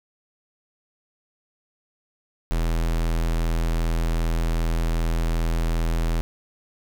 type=tone; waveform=square; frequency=41.29 Hz; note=E1; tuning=4 cents sharp; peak=-21 dBFS; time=2.51-6.21 s; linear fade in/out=0 ms; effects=none